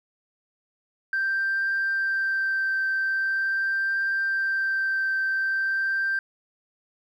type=tone with vibrato; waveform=sine; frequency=1568 Hz; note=G6; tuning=in tune; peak=-21 dBFS; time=1.13-6.19 s; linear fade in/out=2 ms; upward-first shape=triangle; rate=0.43 Hz; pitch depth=12 cents each way; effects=tanh soft clip ceiling -19 dBFS + 10-bit